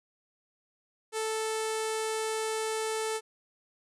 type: tone with low-pass filter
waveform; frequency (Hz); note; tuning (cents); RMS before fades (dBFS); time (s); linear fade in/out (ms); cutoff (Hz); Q
sawtooth; 439.7; A4; -1; -32; 1.12-3.21; 50; 9100; 2.3
effects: none